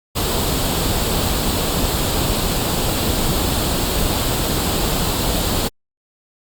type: noise with comb filter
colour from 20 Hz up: pink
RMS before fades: -19 dBFS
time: 0.15-5.69 s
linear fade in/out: 20 ms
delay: 0.25 ms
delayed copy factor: +0.5
effects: Opus 48 kbps